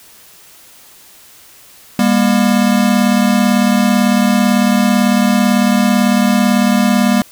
square tone pair together, 201 / 239 Hz, G3 / A#3, +44 / +43 cents, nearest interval minor third, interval 299 cents, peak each -13 dBFS, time 1.99-7.22 s, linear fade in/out 2 ms, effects white hiss -42 dBFS RMS until 7.31 s

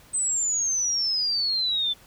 sine exponential sweep, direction down, 8280 to 3493 Hz, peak -22 dBFS, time 0.13-1.94 s, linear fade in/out 20 ms, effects pink hiss -53 dBFS RMS until 2.06 s

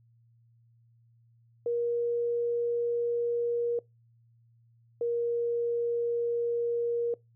sine tone pair in turn, 473.9 / 471.9 Hz, A#4 / A#4, +28 / +21 cents, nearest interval unison, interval 7 cents, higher first, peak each -26 dBFS, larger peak neither, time 1.66-3.79 / 5.01-7.14 s, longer neither, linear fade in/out 2 ms, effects noise-tail reverb RT60 0.2 s tail -24 dB re dry + added 116 Hz sine -60 dBFS peak until 7.35 s

